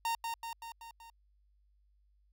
45% pulse tone with echo, 921 Hz, A#5, 21 cents flat, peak -31 dBFS, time 0.05-0.15 s, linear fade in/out 2 ms, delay 190 ms, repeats 5, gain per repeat -4 dB, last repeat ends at 1.1 s, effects added 50 Hz sine -66 dBFS peak until 2.32 s

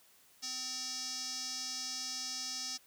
square tone with band-pass filter, 256.3 Hz, C4, 36 cents flat, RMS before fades -40 dBFS, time 0.42-2.78 s, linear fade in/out 20 ms, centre 5500 Hz, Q 5.3, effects white hiss -64 dBFS RMS until 2.86 s + high-pass 60 Hz 12 dB/octave

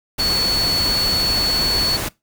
sine tone in noise, 4417 Hz, C#8, 7 cents flat, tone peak -17 dBFS, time 0.19-1.97 s, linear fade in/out 10 ms, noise pink, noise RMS -24 dBFS, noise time 0.18-2.09 s, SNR +4 dB, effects noise-tail reverb RT60 0.2 s tail -21 dB re dry

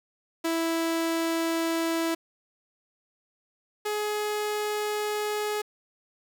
sawtooth tone pair in turn, 329.6 / 420.6 Hz, E4 / G#4, 0 / +22 cents, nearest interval major third, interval 422 cents, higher second, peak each -21 / -23 dBFS, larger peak first, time 0.44-2.15 / 3.85-5.62 s, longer second, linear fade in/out 10 ms, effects 8-bit

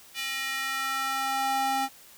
square tone with high-pass filter sweep, 268.2 Hz, C4, 43 cents sharp, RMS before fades -29 dBFS, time 0.14-1.89 s, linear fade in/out 50 ms, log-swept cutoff 2600 to 590 Hz, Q 2, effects white hiss -52 dBFS RMS until 2.17 s

